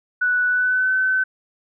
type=tone with pitch glide; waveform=sine; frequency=1480 to 1522.5 Hz; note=F#6 to F#6; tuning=0 to +49 cents; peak=-16 dBFS; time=0.21-1.24 s; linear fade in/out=10 ms; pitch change=+49 cents; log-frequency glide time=0.47-0.93 s; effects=none